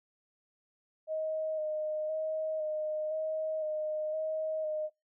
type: tone with vibrato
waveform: sine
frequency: 622.3 Hz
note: D#5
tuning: in tune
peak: -31 dBFS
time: 1.07-4.9 s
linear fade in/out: 50 ms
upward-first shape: square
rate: 0.98 Hz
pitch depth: 18 cents each way
effects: noise-tail reverb RT60 0.2 s tail -24 dB re dry